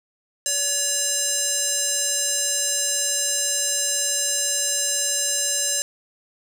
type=tone with band-pass filter; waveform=square; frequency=569 Hz; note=C#5; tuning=45 cents sharp; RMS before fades=-23 dBFS; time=0.46-5.82 s; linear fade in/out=0 ms; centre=7400 Hz; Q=3.3; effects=7-bit